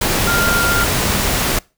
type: tone in noise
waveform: sine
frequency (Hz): 1397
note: F6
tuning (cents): 0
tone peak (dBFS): -16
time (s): 0.27-0.84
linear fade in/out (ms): 5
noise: pink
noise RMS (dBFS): -17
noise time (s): 0.01-1.59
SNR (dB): -2
effects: noise-tail reverb RT60 0.3 s tail -24 dB re dry